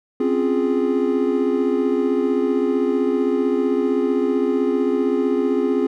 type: chord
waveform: triangle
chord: Db major seventh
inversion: third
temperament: equal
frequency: 261.6 / 277.2 / 349.2 / 415.3 Hz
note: C4 / Db4 / F4 / Ab4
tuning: 0 / 0 / 0 / 0 cents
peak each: -19 / -24 / -21 / -19 dBFS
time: 0.2-5.87 s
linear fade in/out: 5 ms
effects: none